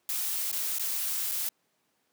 blue noise with dropouts, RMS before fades -31 dBFS, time 0.09-1.49 s, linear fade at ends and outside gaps 1 ms, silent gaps 0.515-0.527 / 0.785-0.795 / 1.314-1.318 s, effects pink hiss -73 dBFS RMS until 2.12 s + high-pass 200 Hz 12 dB/octave

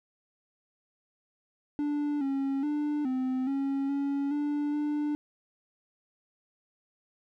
triangle tone with pitch steps, 292.9 / 273 / 296.3 / 258.2 / 274.5 / 280.2 / 292.8 / 296.3 Hz, D4 / C#4 / D4 / C4 / C#4 / C#4 / D4 / D4, -5 / -26 / +15 / -23 / -17 / +19 / -5 / +15 cents, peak -25 dBFS, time 1.79-5.15 s, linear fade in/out 0 ms, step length 420 ms, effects none

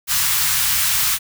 white band-stop noise, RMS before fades -18 dBFS, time 0.07-1.19 s, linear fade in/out 50 ms, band 150 to 1000 Hz, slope 24 dB/octave, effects none

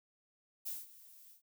violet noise with ADSR envelope, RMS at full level -39 dBFS, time 0.65-1.42 s, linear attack 20 ms, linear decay 190 ms, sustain -19 dB, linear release 110 ms, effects none

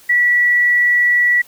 sine tone, 1946 Hz, B6, 26 cents flat, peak -10 dBFS, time 0.09-1.42 s, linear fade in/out 10 ms, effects white hiss -46 dBFS RMS until 1.47 s

